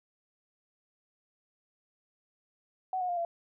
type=tone with pitch steps; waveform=sine; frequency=749 / 725.6 / 702.9 / 680.9 Hz; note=F#5 / F#5 / F5 / F5; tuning=+21 / -34 / +11 / -44 cents; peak=-29 dBFS; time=2.93-3.25 s; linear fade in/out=2 ms; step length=80 ms; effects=none